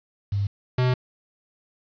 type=tone pair in turn; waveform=sine / square; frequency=100.4 / 126.5 Hz; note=G2 / B2; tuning=+42 / +42 cents; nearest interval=major third; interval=400 cents; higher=second; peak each=-21 / -19 dBFS; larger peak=second; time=0.32-0.47 / 0.78-0.94 s; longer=second; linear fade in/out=5 ms; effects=resampled to 11025 Hz + 8-bit